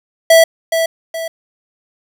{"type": "tone with echo", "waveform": "square", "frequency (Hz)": 656, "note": "E5", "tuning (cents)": -9, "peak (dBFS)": -5, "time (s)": [0.3, 0.44], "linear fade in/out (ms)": 5, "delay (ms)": 420, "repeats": 2, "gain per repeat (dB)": -8, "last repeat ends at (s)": 1.28, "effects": ["7-bit"]}